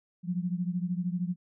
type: beating tone pair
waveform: sine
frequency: 174.61 / 187.61 Hz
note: F3 / F#3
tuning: 0 / +24 cents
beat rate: 13 Hz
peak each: -30 / -33 dBFS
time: 0.23-1.36 s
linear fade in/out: 50 ms
effects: none